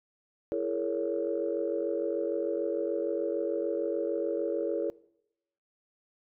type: chord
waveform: sine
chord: A# half-diminished seventh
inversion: second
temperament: just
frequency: 335.6 / 419.5 / 466.2 / 559.4 Hz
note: E4 / G#4 / A#4 / C#5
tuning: +31 / +17 / 0 / +16 cents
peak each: -33 dBFS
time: 0.52-4.9 s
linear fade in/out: 0 ms
effects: noise-tail reverb RT60 0.8 s tail -22 dB re dry + tanh soft clip ceiling -18 dBFS